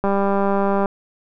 click train, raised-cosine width 1 ms, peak -7 dBFS, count 163, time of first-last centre 0.04-0.858 s, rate 198 Hz, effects none

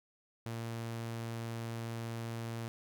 sawtooth tone, 115.2 Hz, A#2, 20 cents flat, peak -34 dBFS, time 0.46-2.68 s, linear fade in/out 0 ms, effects none

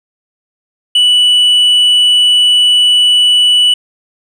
sine tone with tanh clipping, 2960 Hz, F#7, in tune, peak -6 dBFS, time 0.95-3.74 s, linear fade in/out 5 ms, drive 3 dB, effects none

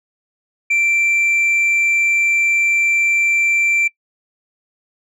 sine tone, 2349 Hz, D7, in tune, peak -10 dBFS, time 0.7-3.88 s, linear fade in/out 10 ms, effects noise-tail reverb RT60 0.1 s tail -24 dB re dry + tanh soft clip ceiling -12 dBFS

